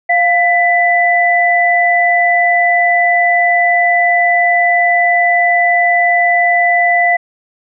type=tone pair together; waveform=sine; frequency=698.5 / 1990 Hz; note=F5 / B6; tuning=0 / +13 cents; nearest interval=octave + tritone; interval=1813 cents; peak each=-11 dBFS; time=0.09-7.17 s; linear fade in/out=10 ms; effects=none